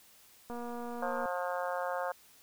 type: click train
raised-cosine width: 1 ms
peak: -29 dBFS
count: 182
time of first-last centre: 0.5-1.257 s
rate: 239 Hz
type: harmonic tone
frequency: 178.5 Hz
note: F3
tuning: 38 cents sharp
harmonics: 3 / 4 / 5 / 6 / 7 / 8 / 9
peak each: -36 / -38 / -40 / -42 / -43 / -44 / -45 dBFS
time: 1.02-2.12 s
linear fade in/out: 5 ms
effects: white hiss -60 dBFS RMS until 2.42 s